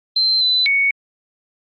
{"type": "tone with pitch steps", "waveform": "sine", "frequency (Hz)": [4110, 4009, 2225], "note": ["C8", "B7", "C#7"], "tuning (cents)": [-32, 25, 6], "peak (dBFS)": -13, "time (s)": [0.16, 0.91], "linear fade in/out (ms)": 5, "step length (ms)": 250, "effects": ["Opus 48 kbps"]}